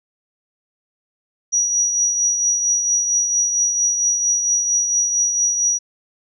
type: tone with tremolo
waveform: sine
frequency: 5800 Hz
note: F#8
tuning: 35 cents flat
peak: -13 dBFS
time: 1.52-5.79 s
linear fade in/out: 20 ms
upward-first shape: triangle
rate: 4.4 Hz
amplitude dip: 50%
effects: none